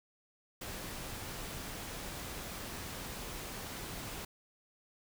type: noise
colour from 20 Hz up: pink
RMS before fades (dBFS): -43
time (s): 0.61-4.25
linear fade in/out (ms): 5
effects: none